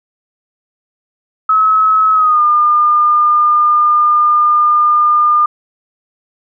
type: tone with pitch glide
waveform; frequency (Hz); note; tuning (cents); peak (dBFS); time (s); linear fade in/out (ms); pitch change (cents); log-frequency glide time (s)
sine; 1287 to 1207.8; E6 to D6; -42 to +48; -7; 1.49-5.46; 5; -110; 2.13-2.42
effects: none